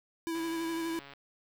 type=tone with vibrato; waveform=square; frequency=329.8 Hz; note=E4; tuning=1 cent sharp; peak=-33 dBFS; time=0.27-0.99 s; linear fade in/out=0 ms; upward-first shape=sine; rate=12 Hz; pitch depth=23 cents each way
type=click train; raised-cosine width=0.3 ms; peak=-33 dBFS; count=111; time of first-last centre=0.35-1.136 s; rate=140 Hz
effects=9-bit